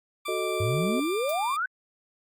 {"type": "tone with pitch glide", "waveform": "20% pulse", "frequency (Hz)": [1174.7, 1190.4], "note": ["D6", "D6"], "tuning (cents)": [0, 23], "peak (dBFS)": -27, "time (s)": [0.25, 1.57], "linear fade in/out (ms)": 10, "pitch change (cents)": 23, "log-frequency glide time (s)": [0.89, 1.17]}
{"type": "chord", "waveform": "sine", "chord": "D# diminished", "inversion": "first", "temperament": "equal", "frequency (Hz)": [370, 440, 622.3], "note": ["F#4", "A4", "D#5"], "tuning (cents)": [0, 0, 0], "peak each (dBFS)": [-30, -32, -32], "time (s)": [0.28, 1], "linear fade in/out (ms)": 5}
{"type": "exponential sweep", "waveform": "sine", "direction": "up", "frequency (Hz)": [95.6, 1560], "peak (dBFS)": -25, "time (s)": [0.6, 1.66], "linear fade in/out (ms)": 5}
{"type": "noise with exponential decay", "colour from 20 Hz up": "violet", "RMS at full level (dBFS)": -33, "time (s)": [1.29, 1.4], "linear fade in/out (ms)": 2, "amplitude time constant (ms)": 22}
{"effects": ["Opus 48 kbps"]}